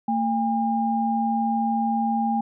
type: tone pair together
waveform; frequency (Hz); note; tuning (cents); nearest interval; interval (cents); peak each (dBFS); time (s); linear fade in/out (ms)
sine; 226.6 / 807.5; A#3 / G#5; -49 / -49; octave + minor seventh; 2200; -23; 0.08-2.41; 5
effects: none